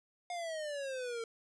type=exponential sweep; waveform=square; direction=down; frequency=717 to 451.9 Hz; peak=-38 dBFS; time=0.3-1.24 s; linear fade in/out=2 ms; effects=resampled to 22050 Hz